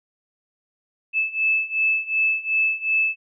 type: beating tone pair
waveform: sine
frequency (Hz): 2617 / 2619.7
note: E7 / E7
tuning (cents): -13 / -11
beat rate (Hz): 2.7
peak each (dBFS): -23 / -21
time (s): 1.13-3.16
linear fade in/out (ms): 50
effects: none